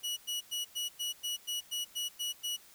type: tone bursts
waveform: sawtooth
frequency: 2925 Hz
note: F#7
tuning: 21 cents flat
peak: -30 dBFS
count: 11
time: 0.03-2.57 s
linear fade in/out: 20 ms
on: 140 ms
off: 100 ms
effects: white hiss -58 dBFS RMS until 2.74 s